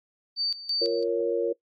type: tone with tremolo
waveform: sine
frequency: 4594 Hz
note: D8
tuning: 39 cents flat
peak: -24 dBFS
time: 0.36-1.04 s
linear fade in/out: 50 ms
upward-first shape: square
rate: 3 Hz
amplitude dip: 80%
type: chord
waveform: sine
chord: Bb minor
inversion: second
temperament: equal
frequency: 349.2 / 466.2 / 554.4 Hz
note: F4 / Bb4 / Db5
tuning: 0 / 0 / 0 cents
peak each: -29 / -25 / -29 dBFS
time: 0.81-1.53 s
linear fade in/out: 10 ms
effects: noise-tail reverb RT60 0.1 s tail -20 dB re dry + AAC 64 kbps